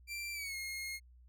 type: tone with pitch glide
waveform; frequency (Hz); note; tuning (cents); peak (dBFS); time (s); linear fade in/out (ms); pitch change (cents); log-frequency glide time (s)
sawtooth; 2355 to 2147; D7 to C7; +4 to +44; -36; 0.07-1; 50; -160; 0.33-0.56
effects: added 61 Hz sine -57 dBFS peak until 1.28 s